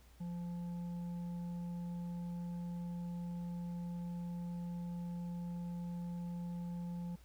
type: tone with frequency modulation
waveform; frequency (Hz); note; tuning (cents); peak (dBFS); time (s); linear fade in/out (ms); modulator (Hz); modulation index
sine; 174.61; F3; 0; -39; 0.2-7.16; 10; 690; 0.21
effects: added 60 Hz sine -59 dBFS peak until 7.24 s + pink hiss -67 dBFS RMS until 7.24 s